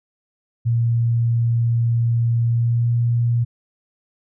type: tone with pitch glide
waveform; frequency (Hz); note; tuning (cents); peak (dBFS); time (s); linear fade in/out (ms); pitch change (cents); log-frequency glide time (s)
sine; 117 to 118.56; A#2 to A#2; +7 to +30; -15; 0.65-3.45; 20; +23; 2.47-2.92
effects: none